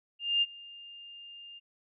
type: tone with ADSR envelope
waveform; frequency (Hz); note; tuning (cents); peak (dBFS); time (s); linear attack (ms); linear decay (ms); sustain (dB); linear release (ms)
sine; 2807; F7; +8; -22; 0.19-1.6; 230; 34; -23; 26
effects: none